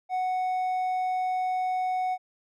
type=tone with hard clipping; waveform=sine; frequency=740 Hz; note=F#5; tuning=in tune; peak=-26 dBFS; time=0.09-2.18 s; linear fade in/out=50 ms; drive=3 dB; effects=none